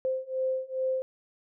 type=beating tone pair; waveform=sine; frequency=520 / 522.4 Hz; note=C5 / C5; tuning=-11 / -3 cents; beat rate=2.4 Hz; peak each=-31 / -30 dBFS; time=0.05-1.02 s; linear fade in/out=0 ms; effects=none